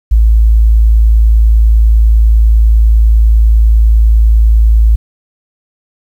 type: tone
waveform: sine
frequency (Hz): 55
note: A1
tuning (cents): 0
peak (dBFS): -3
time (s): 0.11-4.96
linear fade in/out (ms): 10
effects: 7-bit